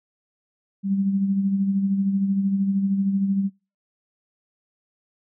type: tone with tremolo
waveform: sine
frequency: 196 Hz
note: G3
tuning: in tune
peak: -17 dBFS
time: 0.83-3.5 s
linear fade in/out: 50 ms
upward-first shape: sine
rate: 13 Hz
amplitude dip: 50%
effects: noise-tail reverb RT60 0.3 s tail -25 dB re dry